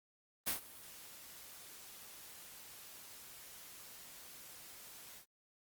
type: noise with ADSR envelope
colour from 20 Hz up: white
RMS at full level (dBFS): -34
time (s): 0.46-5.26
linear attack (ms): 19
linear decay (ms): 120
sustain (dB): -20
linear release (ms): 86
effects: Opus 32 kbps